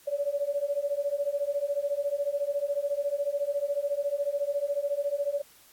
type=beating tone pair; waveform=sine; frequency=563 / 577 Hz; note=C#5 / D5; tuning=+27 / -31 cents; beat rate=14 Hz; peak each=-30 / -29 dBFS; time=0.07-5.42 s; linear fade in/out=10 ms; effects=white hiss -57 dBFS RMS until 5.72 s + AAC 64 kbps